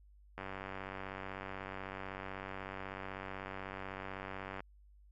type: click train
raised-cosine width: 0.5 ms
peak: -27 dBFS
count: 407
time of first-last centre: 0.38-4.605 s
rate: 96.1 Hz
effects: added 50 Hz sine -58 dBFS peak until 5.11 s + MP3 64 kbps